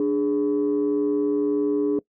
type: tone pair together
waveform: sine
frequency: 293.7 / 415.3 Hz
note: D4 / G#4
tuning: 0 / 0 cents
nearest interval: tritone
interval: 600 cents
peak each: -20 / -21 dBFS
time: 0-1.99 s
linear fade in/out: 2 ms
effects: noise-tail reverb RT60 0.1 s tail -22 dB re dry + tanh soft clip ceiling -15 dBFS